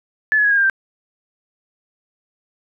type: tone with pitch steps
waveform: sine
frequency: 1730 / 1696.4 / 1663.4 / 1631 / 1599.3 / 1568.2 Hz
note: A6 / G#6 / G#6 / G#6 / G6 / G6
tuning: -30 / +36 / +2 / -32 / +34 / 0 cents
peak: -12 dBFS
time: 0.32-0.698 s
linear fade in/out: 0 ms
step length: 63 ms
effects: none